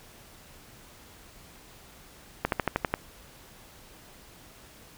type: slowing click train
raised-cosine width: 0.5 ms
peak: -9 dBFS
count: 7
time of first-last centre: 2.45-2.94 s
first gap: 72 ms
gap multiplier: 1.05
effects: pink hiss -52 dBFS RMS until 4.97 s